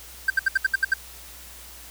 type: tone bursts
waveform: triangle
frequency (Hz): 1568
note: G6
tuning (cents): 0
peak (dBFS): -14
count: 8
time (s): 0.28-0.939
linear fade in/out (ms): 5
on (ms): 22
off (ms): 69
effects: added 60 Hz sine -48 dBFS peak until 1.9 s + white hiss -44 dBFS RMS until 1.9 s